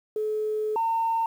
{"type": "tone pair in turn", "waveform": "sine", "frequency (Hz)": [429.2, 909.4], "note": ["A4", "A#5"], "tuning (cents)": [-43, -43], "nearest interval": "octave + minor second", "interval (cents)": 1300, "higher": "second", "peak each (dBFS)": [-24, -21], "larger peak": "second", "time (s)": [[0.16, 0.76], [0.76, 1.26]], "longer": "first", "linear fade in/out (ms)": 2, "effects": ["tanh soft clip ceiling -18 dBFS", "9-bit"]}